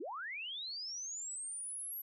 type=linear sweep; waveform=sine; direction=up; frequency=257 to 11850 Hz; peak=-40 dBFS; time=0-2.02 s; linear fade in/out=10 ms; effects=none